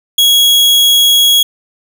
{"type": "tone", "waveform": "40% pulse", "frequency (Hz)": 3322, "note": "G#7", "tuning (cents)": 0, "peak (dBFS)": -5, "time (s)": [0.18, 1.43], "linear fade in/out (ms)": 5, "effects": []}